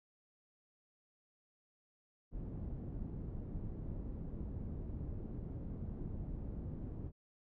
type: low-pass noise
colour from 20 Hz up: pink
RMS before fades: -43 dBFS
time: 2.31-7.12 s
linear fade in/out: 50 ms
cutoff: 260 Hz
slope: 12 dB/octave
effects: none